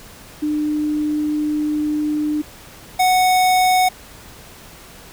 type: tone pair in turn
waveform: sine / square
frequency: 301 / 738.6 Hz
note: D4 / F#5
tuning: +43 / -3 cents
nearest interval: octave + major third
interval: 1554 cents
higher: second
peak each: -17 / -13 dBFS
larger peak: second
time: 0.42-2.42 / 2.99-3.89 s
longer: first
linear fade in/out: 10 ms
effects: pink hiss -41 dBFS RMS until 5.12 s